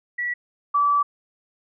sine tone pair in turn, 1942 / 1154.7 Hz, B6 / D6, -30 / -30 cents, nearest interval major sixth, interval 900 cents, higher first, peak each -23 / -16 dBFS, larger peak second, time 0.18-0.34 / 0.74-1.03 s, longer second, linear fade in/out 10 ms, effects none

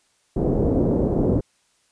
white low-pass noise, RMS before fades -20 dBFS, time 0.36-1.41 s, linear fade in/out 10 ms, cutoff 460 Hz, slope 24 dB/octave, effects white hiss -64 dBFS RMS until 1.91 s + resampled to 22050 Hz

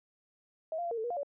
sine tone with pitch steps, 639 / 694 / 685 / 465.1 / 440.8 / 480.6 / 702 / 569 Hz, D#5 / F5 / F5 / A#4 / A4 / B4 / F5 / C#5, +46 / -11 / -34 / -4 / +3 / -47 / +9 / +45 cents, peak -32 dBFS, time 0.72-1.232 s, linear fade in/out 2 ms, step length 64 ms, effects none

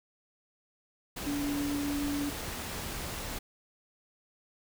sine tone in noise, 287.5 Hz, D4, 37 cents flat, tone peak -30 dBFS, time 1.26-2.3 s, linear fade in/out 10 ms, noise pink, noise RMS -38 dBFS, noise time 1.16-3.39 s, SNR +5 dB, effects none

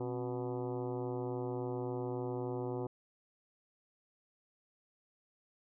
harmonic tone with a mistuned harmonic, 123.47 Hz, B2, in tune, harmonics 1 / 2 / 3 / 4 / 5 / 6 / 7 / 8 / 9 / 10, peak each -41 / -43 / -39 / -43 / -52 / -49 / -50 / -53 / -60 / -60 dBFS, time 0-2.87 s, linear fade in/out 5 ms, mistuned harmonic 2, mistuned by +110 cents, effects none

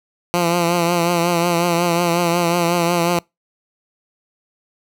10% pulse tone with vibrato, 172.1 Hz, F3, 25 cents flat, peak -7 dBFS, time 0.34-3.19 s, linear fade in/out 0 ms, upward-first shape triangle, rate 5.5 Hz, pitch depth 53 cents each way, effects noise-tail reverb RT60 0.2 s tail -26 dB re dry

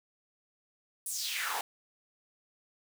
pink noise with high-pass filter sweep, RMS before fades -35 dBFS, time 1.06-1.61 s, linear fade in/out 2 ms, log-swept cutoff 10000 to 690 Hz, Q 3.5, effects none

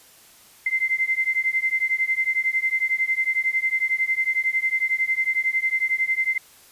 sine beating tone pair, 2073 / 2084 Hz, C7 / C7, -17 / -7 cents, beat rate 11 Hz, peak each -23 dBFS, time 0.66-6.38 s, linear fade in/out 5 ms, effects white hiss -51 dBFS RMS until 6.71 s + resampled to 32000 Hz

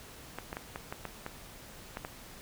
clicks, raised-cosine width 0.5 ms, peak -22 dBFS, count 9, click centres 0.386 / 0.529 / 0.569 / 0.759 / 0.925 / 1.053 / 1.264 / 1.971 / 2.049 s, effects pink hiss -50 dBFS RMS until 2.41 s

